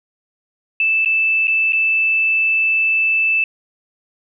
sine tone with dropouts, 2637 Hz, E7, in tune, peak -13 dBFS, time 0.8-3.44 s, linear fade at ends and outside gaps 2 ms, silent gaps 1.049-1.058 / 1.472-1.479 / 1.723-1.731 s, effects none

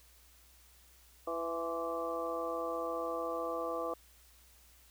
harmonic tone with a mistuned harmonic, 166.2 Hz, E3, 15 cents sharp, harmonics 2 / 3 / 4 / 5 / 6 / 7, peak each -43 / -38 / -40 / -48 / -46 / -40 dBFS, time 1.27-3.94 s, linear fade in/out 5 ms, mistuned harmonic 6, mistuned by +86 cents, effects added 60 Hz sine -63 dBFS peak until 4.9 s + white hiss -63 dBFS RMS until 4.9 s

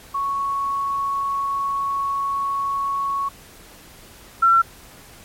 sine tone pair in turn, 1108.7 / 1353.8 Hz, C#6 / E6, 0 / +46 cents, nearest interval minor third, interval 346 cents, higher second, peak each -20 / -11 dBFS, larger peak second, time 0.14-3.29 / 4.42-4.62 s, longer first, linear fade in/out 10 ms, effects pink hiss -45 dBFS RMS until 5.24 s + MP3 64 kbps

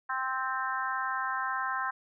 harmonic tone with a mistuned harmonic, 261.6 Hz, C4, in tune, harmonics 3 / 4 / 5 / 6 / 7, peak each -38 / -33 / -36 / -35 / -40 dBFS, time 0.09-1.91 s, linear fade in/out 10 ms, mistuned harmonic 7, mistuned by -15 cents, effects none

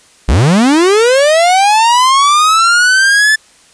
45% pulse linear sweep, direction up, 46.25 to 1755 Hz, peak -6 dBFS, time 0.28-3.36 s, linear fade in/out 10 ms, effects white hiss -45 dBFS RMS until 3.73 s + resampled to 22050 Hz

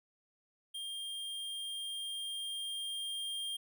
square tone with level ramp, 3204 Hz, G7, 37 cents sharp, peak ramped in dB -40 to -37 dBFS, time 0.74-3.57 s, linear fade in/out 10 ms, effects none

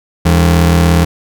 40% pulse ring-modulated tone, 123.47 Hz, B2, in tune, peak -3 dBFS, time 0.25-1.05 s, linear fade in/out 10 ms, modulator 43.2 Hz, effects none

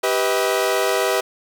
sawtooth chord, G augmented, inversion none, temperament equal with one note detuned, 392 / 493.9 / 637.5 Hz, G4 / B4 / D#5, 0 / 0 / +42 cents, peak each -18 dBFS, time 0.03-1.21 s, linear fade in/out 10 ms, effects none

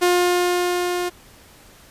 sawtooth tone with level ramp, 355.6 Hz, F4, 31 cents sharp, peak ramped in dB -10 to -18 dBFS, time 0.01-1.1 s, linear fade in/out 20 ms, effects pink hiss -48 dBFS RMS until 1.9 s + resampled to 32000 Hz

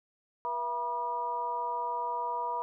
harmonic tone with a mistuned harmonic, 241.3 Hz, B3, 40 cents flat, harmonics 2 / 3 / 4 / 5, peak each -41 / -41 / -31 / -42 dBFS, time 0.45-2.62 s, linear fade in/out 0 ms, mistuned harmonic 3, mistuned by -130 cents, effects none

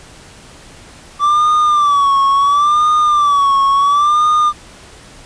triangle tone with vibrato, 1159 Hz, D6, 23 cents flat, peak -7 dBFS, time 1.19-4.53 s, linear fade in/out 50 ms, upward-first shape sine, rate 0.72 Hz, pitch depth 92 cents each way, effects pink hiss -39 dBFS RMS until 5.25 s + resampled to 22050 Hz

